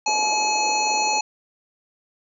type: harmonic tone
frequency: 851 Hz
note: G#5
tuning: 42 cents sharp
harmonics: 1 / 3 / 5 / 7 / 8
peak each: -21 / -26 / -28 / -29 / -30 dBFS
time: 0.06-1.21 s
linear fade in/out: 5 ms
type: band-pass noise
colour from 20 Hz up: white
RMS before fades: -35 dBFS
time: 0.07-1.19 s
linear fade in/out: 5 ms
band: 310 to 760 Hz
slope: 24 dB/octave
effects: none